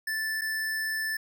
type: tone with dropouts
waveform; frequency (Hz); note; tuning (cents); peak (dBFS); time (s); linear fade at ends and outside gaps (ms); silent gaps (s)
square; 1758; A6; -2; -29; 0.07-1.17; 5; 0.412-0.417
effects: none

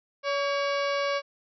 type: harmonic tone with a mistuned harmonic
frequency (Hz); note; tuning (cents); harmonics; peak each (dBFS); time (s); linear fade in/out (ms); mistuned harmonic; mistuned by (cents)
565; C#5; +33; 1 / 2 / 3 / 4 / 5 / 6 / 7 / 8 / 9 / 10; -27 / -31 / -36 / -35 / -40 / -44 / -43 / -42 / -44 / -48; 0.23-1.22; 50; 3; -69
effects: none

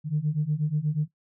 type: beating tone pair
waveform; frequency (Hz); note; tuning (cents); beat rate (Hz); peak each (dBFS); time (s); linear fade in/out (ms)
sine; 146.83 / 155.13; D3 / D#3; 0 / -5; 8.3; -26 / -25; 0.04-1.08; 50
effects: noise-tail reverb RT60 0.1 s tail -17 dB re dry + tanh soft clip ceiling -16 dBFS

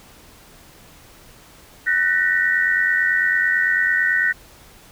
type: tone cluster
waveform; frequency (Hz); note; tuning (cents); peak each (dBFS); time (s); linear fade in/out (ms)
sine; 1499 / 1823 / 1912; F#6 / A#6 / A#6; +22 / -39 / +43; -20; 1.86-4.33; 20
effects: pink hiss -47 dBFS RMS until 4.91 s

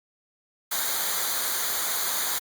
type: noise with comb filter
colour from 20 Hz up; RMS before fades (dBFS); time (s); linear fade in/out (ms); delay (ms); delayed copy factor
white; -27; 0.71-2.39; 10; 0.37; -0.75
effects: Opus 48 kbps

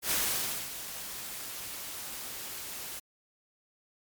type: noise with ADSR envelope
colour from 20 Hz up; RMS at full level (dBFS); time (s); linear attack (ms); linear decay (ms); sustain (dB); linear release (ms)
white; -28; 0.02-3; 87; 580; -12; 18
effects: MP3 96 kbps

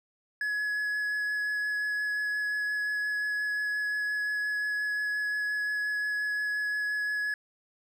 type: tone with vibrato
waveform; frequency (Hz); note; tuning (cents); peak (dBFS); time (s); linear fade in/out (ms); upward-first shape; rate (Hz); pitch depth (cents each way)
triangle; 1689; G#6; +29; -26; 0.41-7.34; 2; sine; 5.7; 9
effects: none

